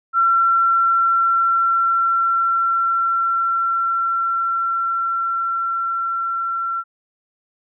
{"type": "tone with level ramp", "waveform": "sine", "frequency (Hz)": 1357, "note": "E6", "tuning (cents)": 50, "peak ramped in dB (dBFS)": [-12, -20], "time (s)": [0.13, 6.84], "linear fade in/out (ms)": 50, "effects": []}